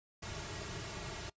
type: noise with comb filter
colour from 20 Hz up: pink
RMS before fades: -43 dBFS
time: 0.22-1.3 s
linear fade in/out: 10 ms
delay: 3.9 ms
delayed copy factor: -0.75
effects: noise-tail reverb RT60 0.1 s tail -21 dB re dry + resampled to 16000 Hz